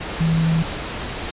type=tone in noise; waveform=sine; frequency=162.8 Hz; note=E3; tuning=21 cents flat; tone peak=-15 dBFS; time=0.2-0.63 s; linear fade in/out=10 ms; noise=pink; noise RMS=-28 dBFS; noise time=0-1.31 s; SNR=+10 dB; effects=resampled to 8000 Hz